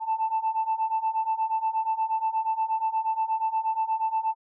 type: beating tone pair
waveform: sine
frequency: 880 / 888.4 Hz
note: A5 / A5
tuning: 0 / +16 cents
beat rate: 8.4 Hz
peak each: -27 / -25 dBFS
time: 0-4.35 s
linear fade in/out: 50 ms
effects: tanh soft clip ceiling -18 dBFS